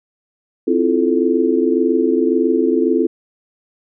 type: chord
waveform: sine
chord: F major seventh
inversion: second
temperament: just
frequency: 261.9 / 327.4 / 349.2 / 436.5 Hz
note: C4 / E4 / F4 / A4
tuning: +2 / -12 / 0 / -14 cents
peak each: -18 dBFS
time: 0.67-3.07 s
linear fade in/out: 10 ms
effects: none